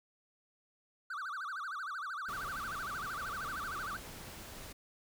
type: tone with vibrato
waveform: triangle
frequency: 1329 Hz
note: E6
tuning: 14 cents sharp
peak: -36 dBFS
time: 1.1-3.97 s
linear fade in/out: 5 ms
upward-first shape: sine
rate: 13 Hz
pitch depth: 280 cents each way
type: noise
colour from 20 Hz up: pink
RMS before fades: -48 dBFS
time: 2.28-4.73 s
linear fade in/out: 10 ms
effects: none